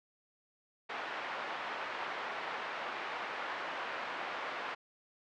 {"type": "band-pass noise", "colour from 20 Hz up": "pink", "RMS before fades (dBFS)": -40, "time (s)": [0.89, 4.75], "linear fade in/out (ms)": 10, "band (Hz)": [730, 2100], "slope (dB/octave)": 12, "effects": ["low-pass 5000 Hz 12 dB/octave"]}